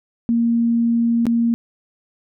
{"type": "tone with dropouts", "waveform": "sine", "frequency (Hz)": 233.1, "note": "A#3", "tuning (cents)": 0, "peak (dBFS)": -14, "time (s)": [0.29, 1.54], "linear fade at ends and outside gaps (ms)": 0, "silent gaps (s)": [1.255, 1.267], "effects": []}